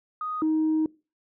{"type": "tone pair in turn", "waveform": "sine", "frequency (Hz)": [1244.5, 313.9], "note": ["D#6", "D#4"], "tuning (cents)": [0, 15], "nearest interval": "2 octaves", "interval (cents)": 2385, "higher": "first", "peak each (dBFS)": [-28, -19], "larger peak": "second", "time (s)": [[0.21, 0.42], [0.42, 0.86]], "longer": "second", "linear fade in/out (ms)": 2, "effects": ["noise-tail reverb RT60 0.3 s tail -23 dB re dry", "tanh soft clip ceiling -18 dBFS"]}